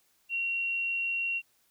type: tone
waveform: sine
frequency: 2743 Hz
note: F7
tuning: 32 cents flat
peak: -28 dBFS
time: 0.29-1.42 s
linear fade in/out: 50 ms
effects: white hiss -69 dBFS RMS until 1.7 s